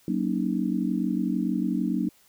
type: chord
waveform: sine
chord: D# minor seventh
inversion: first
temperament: just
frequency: 186.68 / 233.3 / 280 / 311.1 Hz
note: F#3 / A#3 / C#4 / D#4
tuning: +16 / +2 / +18 / 0 cents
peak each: -28 / -28 / -30 / -30 dBFS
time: 0.08-2.09 s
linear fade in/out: 2 ms
effects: white hiss -60 dBFS RMS until 2.28 s